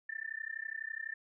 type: tone with amplitude modulation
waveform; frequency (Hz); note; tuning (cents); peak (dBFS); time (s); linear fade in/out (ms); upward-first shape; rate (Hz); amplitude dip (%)
sine; 1783; A6; +22; -34; 0.09-1.14; 5; sine; 32; 100
effects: none